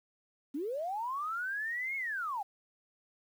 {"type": "linear two-way sweep", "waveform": "sine", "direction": "up then down", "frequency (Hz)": [258.5, 2200, 756], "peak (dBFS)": -33, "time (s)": [0.54, 2.43], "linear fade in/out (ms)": 10, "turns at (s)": 1.96, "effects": ["10-bit"]}